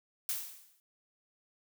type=noise with exponential decay; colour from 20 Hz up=blue; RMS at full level=-32 dBFS; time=0.29-0.8 s; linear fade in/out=1 ms; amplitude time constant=110 ms; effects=none